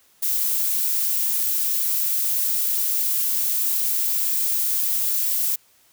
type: noise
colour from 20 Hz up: violet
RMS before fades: -22 dBFS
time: 0.22-5.56 s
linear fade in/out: 10 ms
effects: white hiss -58 dBFS RMS until 5.92 s